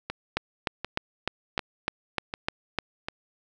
two click trains, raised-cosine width 0.3 ms, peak -15 / -9 dBFS, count 5 / 9, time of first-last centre 0.1-3.085 / 0.37-2.787 s, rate 1.34 / 3.31 Hz, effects none

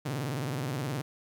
sawtooth tone with vibrato, 135.8 Hz, C#3, 35 cents flat, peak -27 dBFS, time 0.05-1.02 s, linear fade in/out 10 ms, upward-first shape sine, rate 19 Hz, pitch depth 230 cents each way, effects 10-bit

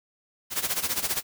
white noise with tremolo, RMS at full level -25 dBFS, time 0.5-1.23 s, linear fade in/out 50 ms, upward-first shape sine, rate 15 Hz, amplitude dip 80%, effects none

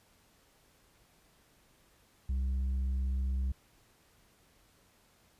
sine tone with tanh clipping, 65.41 Hz, C2, in tune, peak -30 dBFS, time 2.29-3.52 s, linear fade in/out 5 ms, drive 4 dB, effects pink hiss -66 dBFS RMS until 5.39 s + resampled to 32000 Hz

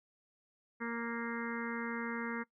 harmonic tone, 233.1 Hz, A#3, in tune, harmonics 1 / 2 / 4 / 5 / 6 / 7 / 8 / 9, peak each -39 / -43 / -46 / -47 / -46 / -46 / -48 / -47 dBFS, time 0.8-2.44 s, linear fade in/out 20 ms, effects noise-tail reverb RT60 0.1 s tail -20 dB re dry

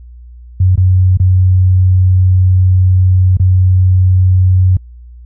sine tone with dropouts, 92.5 Hz, F#2, in tune, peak -5 dBFS, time 0.6-4.77 s, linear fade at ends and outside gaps 5 ms, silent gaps 0.757-0.776 / 1.173-1.198 / 3.371-3.397 s, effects added 60 Hz sine -31 dBFS peak until 5.25 s

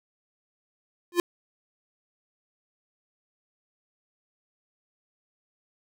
square tone with exponential growth, 349.2 Hz, F4, in tune, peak -15 dBFS, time 1.12-1.2 s, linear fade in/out 1 ms, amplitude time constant 17 ms, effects none

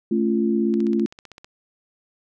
sine chord, A augmented, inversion none, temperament equal with one note detuned, 220 / 277.2 / 345.2 Hz, A3 / C#4 / E#4, 0 / 0 / -20 cents, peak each -20 / -26 / -22 dBFS, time 0.11-1.06 s, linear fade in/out 5 ms
click train, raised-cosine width 0.2 ms, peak -24 dBFS, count 12, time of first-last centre 0.74-1.445 s, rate 15.6 Hz
effects none

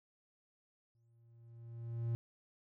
triangle tone with exponential growth, 116.54 Hz, A#2, in tune, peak -30 dBFS, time 0.95-2.15 s, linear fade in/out 0 ms, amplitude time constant 260 ms, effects none

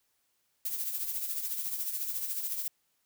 violet noise with tremolo, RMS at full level -32 dBFS, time 0.65-2.68 s, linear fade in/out 5 ms, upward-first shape triangle, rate 14 Hz, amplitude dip 60%, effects white hiss -75 dBFS RMS until 3.05 s

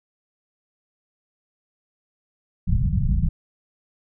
pink low-pass noise, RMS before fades -20 dBFS, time 2.67-3.29 s, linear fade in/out 10 ms, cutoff 200 Hz, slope 96 dB/octave, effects none

